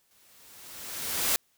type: noise with exponential growth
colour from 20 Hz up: white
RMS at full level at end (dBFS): -24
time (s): 0.11-1.36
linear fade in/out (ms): 0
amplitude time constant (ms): 270
effects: white hiss -69 dBFS RMS until 1.57 s